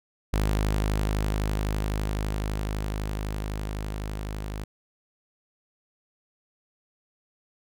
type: tone with level ramp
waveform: sawtooth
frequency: 51.91 Hz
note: G#1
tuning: in tune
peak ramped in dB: -18 to -28 dBFS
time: 0.33-4.64 s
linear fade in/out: 5 ms
effects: none